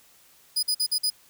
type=tone bursts; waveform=sawtooth; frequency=4968 Hz; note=D#8; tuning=3 cents flat; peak=-19 dBFS; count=5; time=0.56-1.102 s; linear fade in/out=10 ms; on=70 ms; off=48 ms; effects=white hiss -57 dBFS RMS until 1.29 s